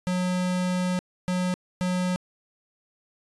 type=tone bursts at uneven times; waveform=square; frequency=181.7 Hz; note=F#3; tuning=31 cents flat; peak=-24 dBFS; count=3; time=0.07-0.99 / 1.28-1.54 / 1.81-2.16 s; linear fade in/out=0 ms; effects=resampled to 24000 Hz